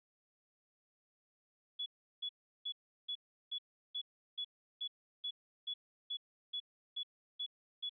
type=tone bursts; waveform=sine; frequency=3398 Hz; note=G#7; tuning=39 cents sharp; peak=-37 dBFS; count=15; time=1.79-7.895 s; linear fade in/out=10 ms; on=71 ms; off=360 ms; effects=none